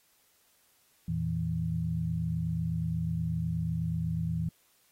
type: tone cluster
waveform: sine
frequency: 84.4 / 115.4 / 163.6 Hz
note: E2 / A#2 / E3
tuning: +41 / -17 / -13 cents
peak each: -36 / -35 / -30 dBFS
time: 1.08-4.49 s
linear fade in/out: 5 ms
effects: white hiss -67 dBFS RMS until 4.91 s + AAC 48 kbps